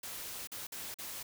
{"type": "noise with dropouts", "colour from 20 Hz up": "white", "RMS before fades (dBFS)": -43, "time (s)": [0.03, 1.23], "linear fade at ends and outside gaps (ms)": 5, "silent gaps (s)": [[0.473, 0.517], [0.67, 0.72], [0.943, 0.986]], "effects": []}